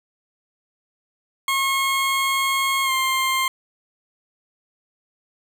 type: tone with pitch glide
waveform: 20% pulse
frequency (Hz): 1084 to 1055.6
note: C#6 to C6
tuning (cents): -39 to +15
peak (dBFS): -14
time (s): 1.48-3.48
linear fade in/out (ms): 2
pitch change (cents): -46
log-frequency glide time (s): 2.84-2.91
effects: 9-bit